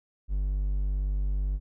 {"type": "tone", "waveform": "triangle", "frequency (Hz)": 49, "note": "G1", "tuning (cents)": 0, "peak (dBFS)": -23, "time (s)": [0.28, 1.6], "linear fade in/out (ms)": 50, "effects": []}